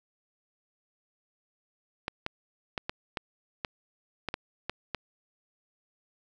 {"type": "clicks", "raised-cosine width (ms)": 0.3, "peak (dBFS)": -15, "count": 10, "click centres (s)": [2.081, 2.264, 2.778, 2.895, 3.172, 3.648, 4.287, 4.341, 4.696, 4.947], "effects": []}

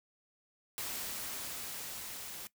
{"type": "noise with level ramp", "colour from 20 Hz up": "white", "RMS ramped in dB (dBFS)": [-39, -45], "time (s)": [0.78, 2.47], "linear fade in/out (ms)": 0, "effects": ["noise-tail reverb RT60 0.1 s tail -18 dB re dry"]}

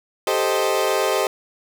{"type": "chord", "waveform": "30% pulse", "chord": "A half-diminished seventh", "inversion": "third", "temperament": "equal", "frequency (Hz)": [392, 440, 523.3, 622.3], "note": ["G4", "A4", "C5", "Eb5"], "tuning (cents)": [0, 0, 0, 0], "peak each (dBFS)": [-21, -22, -21, -21], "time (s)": [0.27, 1.27], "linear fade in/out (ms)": 2, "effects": ["8-bit"]}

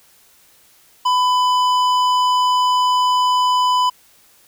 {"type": "tone with hard clipping", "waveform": "sine", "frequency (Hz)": 1000, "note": "B5", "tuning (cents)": 21, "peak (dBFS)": -15, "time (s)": [1.05, 3.9], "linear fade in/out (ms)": 10, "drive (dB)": 11, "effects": ["white hiss -52 dBFS RMS until 4.47 s"]}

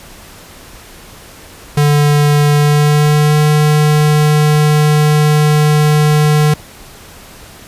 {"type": "tone with pitch glide", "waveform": "square", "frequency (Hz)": [146.83, 150.61], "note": ["D3", "D3"], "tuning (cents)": [0, 44], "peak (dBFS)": -8, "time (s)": [1.77, 6.54], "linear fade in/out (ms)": 5, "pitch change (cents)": 44, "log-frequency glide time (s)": [2.55, 3.38], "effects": ["pink hiss -36 dBFS RMS until 7.67 s", "resampled to 32000 Hz"]}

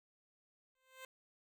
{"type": "tone with exponential growth", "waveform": "10% pulse", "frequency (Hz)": 521, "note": "C5", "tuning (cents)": -7, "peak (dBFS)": -38, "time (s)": [0.75, 1.05], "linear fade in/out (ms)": 2, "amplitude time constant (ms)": 64, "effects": []}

